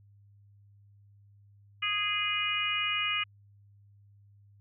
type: harmonic tone with a mistuned harmonic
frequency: 414.5 Hz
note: G#4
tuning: 3 cents flat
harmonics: 3 / 4 / 5 / 6 / 7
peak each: -35 / -41 / -35 / -32 / -32 dBFS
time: 1.82-3.24 s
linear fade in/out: 10 ms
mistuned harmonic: 6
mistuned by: -18 cents
effects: added 101 Hz sine -56 dBFS peak until 4.6 s